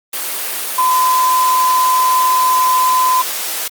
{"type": "tone in noise", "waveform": "sine", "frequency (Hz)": 1019, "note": "C6", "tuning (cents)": -46, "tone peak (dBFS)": -10, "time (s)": [0.78, 3.22], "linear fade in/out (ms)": 5, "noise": "white", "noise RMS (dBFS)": -21, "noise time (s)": [0.13, 3.68], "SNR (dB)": 8, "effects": ["high-pass 400 Hz 12 dB/octave", "Opus 32 kbps"]}